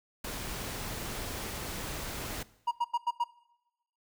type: noise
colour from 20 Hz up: pink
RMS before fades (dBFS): -38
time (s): 0.24-2.43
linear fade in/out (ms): 5
type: tone bursts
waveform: triangle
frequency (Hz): 952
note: A#5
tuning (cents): +36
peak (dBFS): -23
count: 5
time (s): 2.67-3.242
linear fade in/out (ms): 10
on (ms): 44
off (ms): 88
effects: noise-tail reverb RT60 0.9 s tail -20 dB re dry